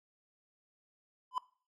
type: tone with exponential growth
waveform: triangle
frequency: 1009 Hz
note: B5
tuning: 37 cents sharp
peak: -25 dBFS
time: 1.31-1.38 s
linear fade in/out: 2 ms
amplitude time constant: 15 ms
effects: noise-tail reverb RT60 0.4 s tail -20 dB re dry